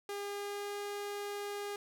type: tone with pitch glide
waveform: sawtooth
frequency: 404.7 to 407.8 Hz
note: G#4 to G#4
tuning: -45 to -32 cents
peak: -34 dBFS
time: 0.09-1.76 s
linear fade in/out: 2 ms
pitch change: +13 cents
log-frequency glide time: 0.2-0.77 s
effects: none